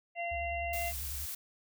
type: harmonic tone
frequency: 688 Hz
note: F5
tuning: 26 cents flat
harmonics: 1 / 3 / 4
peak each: -35 / -40 / -41 dBFS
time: 0.15-0.93 s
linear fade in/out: 50 ms
type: tone with vibrato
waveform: sine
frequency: 69.1 Hz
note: C#2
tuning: 5 cents flat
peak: -40 dBFS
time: 0.31-1.26 s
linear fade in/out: 10 ms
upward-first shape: square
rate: 10 Hz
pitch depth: 120 cents each way
type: noise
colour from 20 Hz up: blue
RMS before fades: -40 dBFS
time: 0.73-1.35 s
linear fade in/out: 5 ms
effects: none